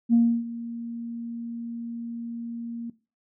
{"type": "tone with ADSR envelope", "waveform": "sine", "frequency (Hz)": 233.5, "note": "A#3", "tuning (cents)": 3, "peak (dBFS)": -13, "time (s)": [0.09, 2.9], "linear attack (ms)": 46, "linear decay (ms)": 300, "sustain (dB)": -18, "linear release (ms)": 4, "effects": ["noise-tail reverb RT60 0.3 s tail -18 dB re dry", "tanh soft clip ceiling -10 dBFS"]}